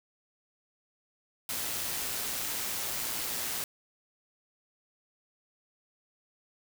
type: noise with amplitude modulation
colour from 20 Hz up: white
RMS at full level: -33 dBFS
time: 1.49-3.64 s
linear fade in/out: 2 ms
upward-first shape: sine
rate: 116 Hz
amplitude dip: 25%
effects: none